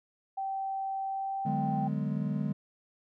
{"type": "tone with pitch glide", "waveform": "sine", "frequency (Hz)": [776, 781.8], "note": ["G5", "G5"], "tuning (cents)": [-18, -5], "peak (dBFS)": -31, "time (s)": [0.37, 1.88], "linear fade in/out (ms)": 10, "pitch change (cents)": 13, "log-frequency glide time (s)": [1.05, 1.51]}
{"type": "chord", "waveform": "triangle", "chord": "G# half-diminished seventh", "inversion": "second", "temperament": "just", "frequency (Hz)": [149.51, 186.89, 207.7, 249.2], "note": ["D3", "F#3", "G#3", "B3"], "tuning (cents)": [31, 18, 0, 16], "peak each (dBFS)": [-31, -35, -31, -36], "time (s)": [1.45, 2.53], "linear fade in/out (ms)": 10}
{"effects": []}